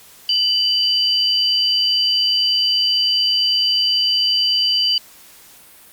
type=tone pair together; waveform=sine; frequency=2984 / 4715 Hz; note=F#7 / D8; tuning=+14 / +6 cents; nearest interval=minor sixth; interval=792 cents; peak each=-17 / -17 dBFS; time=0.29-4.98 s; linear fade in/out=2 ms; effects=white hiss -45 dBFS RMS until 5.92 s + Opus 48 kbps